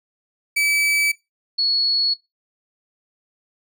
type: tone pair in turn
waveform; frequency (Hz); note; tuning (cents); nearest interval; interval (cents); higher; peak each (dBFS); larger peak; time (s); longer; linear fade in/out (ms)
40% pulse / sine; 2300 / 4371; D7 / C#8; -37 / -25; major seventh; 1112; second; -16 / -17; first; 0.56-1.12 / 1.58-2.14; neither; 10
effects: noise-tail reverb RT60 0.2 s tail -19 dB re dry

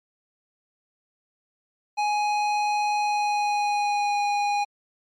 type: tone with pitch glide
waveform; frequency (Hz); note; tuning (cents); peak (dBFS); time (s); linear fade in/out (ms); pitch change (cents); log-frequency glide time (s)
square; 834 to 820.1; G#5 to G#5; +7 to -22; -22; 1.97-4.65; 20; -29; 2.99-4.2
effects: low-pass 5000 Hz 12 dB/octave + MP3 64 kbps

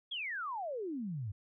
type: exponential sweep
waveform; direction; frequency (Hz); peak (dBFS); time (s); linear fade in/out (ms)
sine; down; 3420 to 94; -36; 0.11-1.32; 10
effects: none

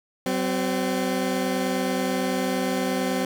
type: tone pair together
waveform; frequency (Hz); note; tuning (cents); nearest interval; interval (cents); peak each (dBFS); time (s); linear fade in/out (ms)
20% pulse; 188.2 / 257.8; F#3 / C4; +30 / -26; perfect fourth; 544; -22 / -20; 0.26-3.25; 2
effects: none

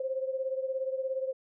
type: beating tone pair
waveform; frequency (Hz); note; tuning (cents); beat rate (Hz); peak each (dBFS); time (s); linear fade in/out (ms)
sine; 523 / 540; C5 / C#5; -1 / -45; 17; -31 / -36; 0-1.33; 5
effects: none

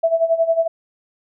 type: tone with tremolo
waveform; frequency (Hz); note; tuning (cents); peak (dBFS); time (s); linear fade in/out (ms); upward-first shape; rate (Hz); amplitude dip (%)
sine; 659.3; E5; 0; -11; 0.03-0.68; 10; sine; 11; 80
effects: none

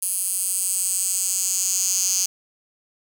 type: tone with high-pass filter sweep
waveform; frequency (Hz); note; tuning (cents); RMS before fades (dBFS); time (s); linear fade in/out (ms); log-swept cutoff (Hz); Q
10% pulse; 186.5; F#3; +14; -23; 0.02-2.26; 5; 9800 to 6200; 4.2
effects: none

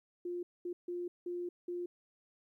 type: tone bursts at uneven times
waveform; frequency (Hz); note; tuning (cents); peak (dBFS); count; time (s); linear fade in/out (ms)
sine; 352.1; F4; +14; -36; 5; 0.25-0.43 / 0.65-0.73 / 0.88-1.08 / 1.26-1.49 / 1.68-1.86; 5
effects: 13-bit

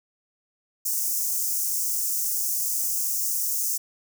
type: high-pass noise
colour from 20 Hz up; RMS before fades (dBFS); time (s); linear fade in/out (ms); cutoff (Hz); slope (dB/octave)
white; -26; 0.85-3.78; 10; 5600; 48
effects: none

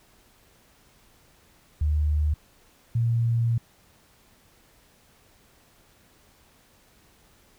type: tone pair in turn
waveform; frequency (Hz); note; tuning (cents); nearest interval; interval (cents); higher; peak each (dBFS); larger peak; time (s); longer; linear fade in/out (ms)
sine; 75.3 / 116.48; D2 / A#2; +44 / -1; minor sixth; 755; second; -20; neither; 1.81-2.34 / 2.95-3.58; second; 5
effects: pink hiss -59 dBFS RMS until 7.58 s

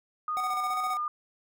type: tone with vibrato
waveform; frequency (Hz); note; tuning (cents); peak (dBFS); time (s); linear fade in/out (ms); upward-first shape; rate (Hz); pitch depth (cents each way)
sine; 1222; D#6; -32; -28; 0.28-1.08; 2; square; 2.3; 16
type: tone with tremolo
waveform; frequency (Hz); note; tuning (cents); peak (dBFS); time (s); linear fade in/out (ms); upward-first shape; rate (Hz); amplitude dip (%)
square; 747; F#5; +16; -32; 0.37-0.97; 0; square; 15; 50
effects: none

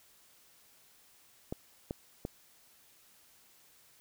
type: clicks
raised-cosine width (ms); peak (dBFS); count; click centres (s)
2; -22; 3; 1.525 / 1.909 / 2.251
effects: white hiss -63 dBFS RMS until 4 s

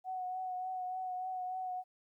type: tone with vibrato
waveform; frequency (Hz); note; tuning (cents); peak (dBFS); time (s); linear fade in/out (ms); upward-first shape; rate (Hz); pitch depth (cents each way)
sine; 740; F#5; 0; -36; 0.04-1.84; 50; triangle; 3.4; 27
effects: 13-bit

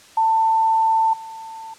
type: tone with level steps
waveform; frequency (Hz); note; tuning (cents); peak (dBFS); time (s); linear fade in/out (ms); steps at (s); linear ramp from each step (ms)
sine; 892; A5; +23; -14 / -32; 0.17-1.74; 5; 1.13; 5
effects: white hiss -47 dBFS RMS until 1.78 s + low-pass 8000 Hz 12 dB/octave

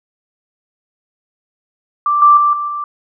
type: tone with level steps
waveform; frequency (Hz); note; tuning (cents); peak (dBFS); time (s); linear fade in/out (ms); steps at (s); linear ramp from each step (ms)
sine; 1174.7; D6; 0; -11 / -4 / -9 / -17 / -19; 2.06-2.84; 2; 2.22 / 2.37 / 2.53 / 2.68; 2
effects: none

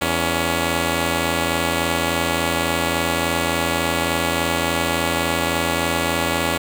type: tone pair together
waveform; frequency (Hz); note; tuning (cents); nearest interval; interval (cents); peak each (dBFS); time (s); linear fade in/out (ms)
5% pulse; 83.5 / 280.9; E2 / C#4; +23 / +23; octave + major sixth; 2100; -10; 0.01-6.58; 10
effects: none

